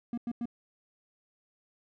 triangle tone bursts, 236.9 Hz, A#3, 28 cents sharp, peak -29 dBFS, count 3, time 0.13-0.456 s, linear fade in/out 2 ms, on 46 ms, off 94 ms, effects none

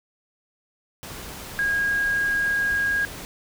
sine tone in noise, 1634 Hz, G#6, 29 cents flat, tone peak -20 dBFS, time 1.59-3.05 s, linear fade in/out 0 ms, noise pink, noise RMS -37 dBFS, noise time 1.03-3.25 s, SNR +14 dB, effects none

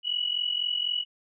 sine tone pair together, 2916 / 2960 Hz, F#7 / F#7, -26 / 0 cents, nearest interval unison, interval 26 cents, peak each -28 / -29 dBFS, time 0.03-1.05 s, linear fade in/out 50 ms, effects none

